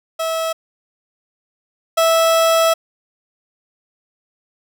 30% pulse tone pair in turn, 650 / 655.7 Hz, E5 / E5, -24 / -9 cents, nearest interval unison, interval 15 cents, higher second, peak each -16 / -9 dBFS, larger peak second, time 0.19-0.53 / 1.97-2.74 s, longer second, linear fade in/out 10 ms, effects none

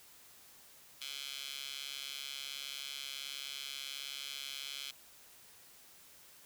15% pulse tone with high-pass filter, 138.59 Hz, C#3, in tune, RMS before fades -44 dBFS, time 1.01-4.91 s, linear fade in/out 5 ms, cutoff 3200 Hz, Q 2.5, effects white hiss -59 dBFS RMS until 6.45 s

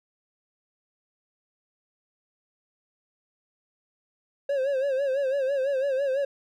triangle tone with vibrato, 543 Hz, C#5, 36 cents flat, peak -21 dBFS, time 4.49-6.25 s, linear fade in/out 5 ms, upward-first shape sine, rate 6 Hz, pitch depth 88 cents each way, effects none

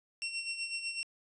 25% pulse tone with tremolo, 2725 Hz, F7, 43 cents flat, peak -29 dBFS, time 0.22-1.03 s, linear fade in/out 0 ms, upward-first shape sine, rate 8 Hz, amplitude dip 60%, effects resampled to 22050 Hz

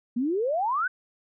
sine exponential sweep, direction up, 227.4 to 1568 Hz, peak -23 dBFS, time 0.16-0.88 s, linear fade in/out 10 ms, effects none

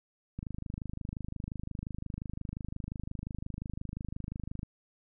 click train, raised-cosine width 5 ms, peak -25 dBFS, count 110, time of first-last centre 0.39-4.631 s, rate 25.7 Hz, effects none

